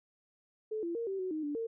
sine tone with pitch steps, 433.4 / 339.7 / 464.1 / 387.1 / 371.7 / 311 / 292.2 / 455.6 Hz, A4 / F4 / A#4 / G4 / F#4 / D#4 / D4 / A#4, -26 / -48 / -8 / -22 / +8 / -1 / -9 / -40 cents, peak -33 dBFS, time 0.71-1.67 s, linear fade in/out 10 ms, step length 120 ms, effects none

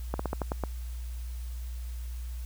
slowing click train, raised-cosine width 1 ms, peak -16 dBFS, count 7, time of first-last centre 0.14-0.637 s, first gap 54 ms, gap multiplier 1.17, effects added 60 Hz sine -34 dBFS peak until 2.45 s + white hiss -54 dBFS RMS until 2.45 s

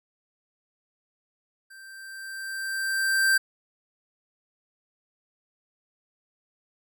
square tone with level ramp, 1568 Hz, G6, in tune, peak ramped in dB -46 to -18 dBFS, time 1.7-3.38 s, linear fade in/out 10 ms, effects none

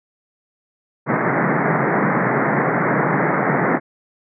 pink band-pass noise, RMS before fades -18 dBFS, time 1.06-3.8 s, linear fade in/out 50 ms, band 130 to 2100 Hz, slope 96 dB/octave, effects none

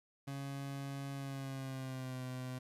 30% pulse tone with pitch glide, 138.59 to 127.82 Hz, C#3 to C3, 0 to -40 cents, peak -38 dBFS, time 0.27-2.59 s, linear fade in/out 10 ms, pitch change -140 cents, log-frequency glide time 1.14-2.22 s, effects resampled to 32000 Hz + 12-bit

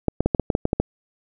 clicks, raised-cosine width 2 ms, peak -5 dBFS, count 10, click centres 0.083 / 0.206 / 0.26 / 0.348 / 0.397 / 0.502 / 0.551 / 0.654 / 0.731 / 0.8 s, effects none

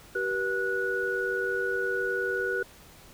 sine tone cluster, 383.5 / 482.6 / 1466 Hz, G4 / B4 / F#6, -38 / -40 / -16 cents, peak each -31 / -32 / -29 dBFS, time 0.15-2.63 s, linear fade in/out 5 ms, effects pink hiss -52 dBFS RMS until 3.13 s

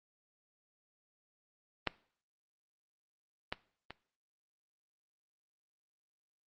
clicks, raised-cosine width 0.3 ms, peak -14 / -18 / -27 dBFS, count 3, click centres 1.873 / 3.525 / 3.906 s, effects noise-tail reverb RT60 0.5 s tail -20 dB re dry + Opus 24 kbps

